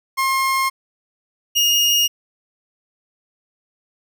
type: tone pair in turn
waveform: 30% pulse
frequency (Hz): 1068 / 2851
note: C6 / F7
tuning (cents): +35 / +35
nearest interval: octave + perfect fourth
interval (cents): 1700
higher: second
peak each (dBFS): -14 / -11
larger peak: second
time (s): 0.17-0.7 / 1.55-2.08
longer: neither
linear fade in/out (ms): 20
effects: none